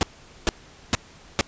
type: noise bursts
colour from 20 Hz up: pink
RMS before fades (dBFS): -19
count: 4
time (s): 0.01-1.41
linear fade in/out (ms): 0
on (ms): 20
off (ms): 440
effects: pink hiss -49 dBFS RMS until 1.47 s + resampled to 16000 Hz